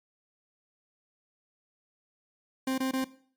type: tone bursts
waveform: 40% pulse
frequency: 262.8 Hz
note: C4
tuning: 8 cents sharp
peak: -26 dBFS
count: 3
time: 2.67-3.044 s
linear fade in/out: 5 ms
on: 110 ms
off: 22 ms
effects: noise-tail reverb RT60 0.5 s tail -17 dB re dry + MP3 96 kbps